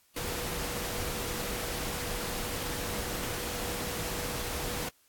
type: tone in noise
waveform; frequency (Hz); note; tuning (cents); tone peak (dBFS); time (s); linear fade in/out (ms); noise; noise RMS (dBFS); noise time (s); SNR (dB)
sine; 486.5; B4; -26; -42; 0.16-4.89; 5; pink; -35; 0.16-4.89; -10
effects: white hiss -66 dBFS RMS until 5.08 s + AAC 64 kbps